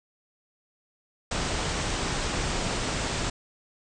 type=low-pass noise; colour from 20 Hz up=pink; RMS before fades=-29 dBFS; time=1.31-3.3 s; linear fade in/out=5 ms; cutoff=8600 Hz; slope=96 dB/octave; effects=none